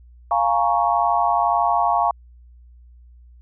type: chord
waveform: sine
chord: Bb minor seventh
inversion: second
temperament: equal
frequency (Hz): 698.5 / 830.6 / 932.3 / 1108.7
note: F5 / Ab5 / Bb5 / Db6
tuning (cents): 0 / 0 / 0 / 0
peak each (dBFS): -20 / -22 / -22 / -22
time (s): 0.31-2.11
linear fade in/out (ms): 2
effects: added 60 Hz sine -44 dBFS peak until 3.41 s